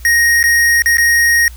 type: tone with dropouts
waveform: square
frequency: 1870 Hz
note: A#6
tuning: 5 cents sharp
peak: -9 dBFS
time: 0.05-1.48 s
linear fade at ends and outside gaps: 1 ms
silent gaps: 0.429-0.439 / 0.821-0.859 / 0.971-0.982 s
effects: added 60 Hz sine -30 dBFS peak until 1.56 s + white hiss -43 dBFS RMS until 1.56 s